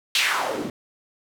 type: noise with band-pass filter sweep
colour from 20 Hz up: white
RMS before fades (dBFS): -24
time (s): 0.15-0.7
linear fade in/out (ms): 2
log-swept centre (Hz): 3500 to 200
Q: 2.5
effects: none